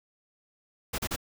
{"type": "noise bursts", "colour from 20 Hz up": "pink", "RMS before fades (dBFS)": -31, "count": 3, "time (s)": [0.93, 1.162], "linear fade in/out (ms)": 10, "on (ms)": 54, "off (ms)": 35, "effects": []}